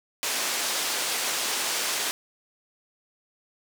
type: band-pass noise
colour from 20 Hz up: white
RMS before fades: -28 dBFS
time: 0.23-2.11 s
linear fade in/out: 0 ms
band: 330 to 8000 Hz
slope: 12 dB/octave
effects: none